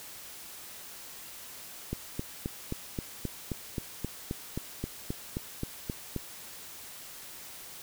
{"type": "click train", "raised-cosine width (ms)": 3, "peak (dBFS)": -19, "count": 17, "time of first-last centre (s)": [1.93, 6.163], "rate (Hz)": 3.78, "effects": ["white hiss -46 dBFS RMS until 7.82 s"]}